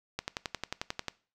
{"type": "click train", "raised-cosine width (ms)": 0.2, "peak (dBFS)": -15, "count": 11, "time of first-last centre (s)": [0.19, 1.083], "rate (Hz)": 11.2, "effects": ["noise-tail reverb RT60 0.4 s tail -21 dB re dry"]}